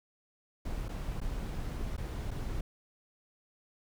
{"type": "noise with dropouts", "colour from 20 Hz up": "brown", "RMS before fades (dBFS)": -36, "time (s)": [0.65, 2.61], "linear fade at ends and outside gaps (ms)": 5, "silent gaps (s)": [[0.884, 0.89], [1.204, 1.214], [1.967, 1.978], [2.308, 2.312]], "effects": []}